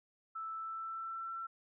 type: tone with pitch glide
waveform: sine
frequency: 1318.5 to 1344.7 Hz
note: E6 to E6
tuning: 0 to +34 cents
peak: -39 dBFS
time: 0.35-1.47 s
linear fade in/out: 10 ms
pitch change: +34 cents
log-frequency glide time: 0.54-1.31 s
effects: none